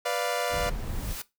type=chord; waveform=sawtooth; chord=B diminished; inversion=none; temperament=equal; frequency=493.9 / 587.3 / 698.5 Hz; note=B4 / D5 / F5; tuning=0 / 0 / 0 cents; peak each=-27 dBFS; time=0.05-0.7 s; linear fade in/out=10 ms
type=noise with exponential growth; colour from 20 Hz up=white; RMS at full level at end=-35 dBFS; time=0.43-1.22 s; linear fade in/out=5 ms; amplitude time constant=170 ms
type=noise; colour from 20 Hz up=brown; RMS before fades=-32 dBFS; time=0.49-1.16 s; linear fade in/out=50 ms
effects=noise-tail reverb RT60 0.2 s tail -18 dB re dry